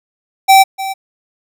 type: tone with echo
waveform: square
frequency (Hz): 774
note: G5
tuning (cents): -22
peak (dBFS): -4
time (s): 0.48-0.64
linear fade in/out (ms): 20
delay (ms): 300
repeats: 1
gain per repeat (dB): -15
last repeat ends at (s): 0.94
effects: none